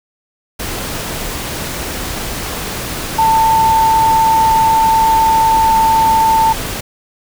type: tone in noise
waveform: sine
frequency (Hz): 892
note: A5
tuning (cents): +23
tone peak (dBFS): -8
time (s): 3.18-6.53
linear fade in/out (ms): 10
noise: pink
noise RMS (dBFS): -22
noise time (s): 0.59-6.81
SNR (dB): +11
effects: none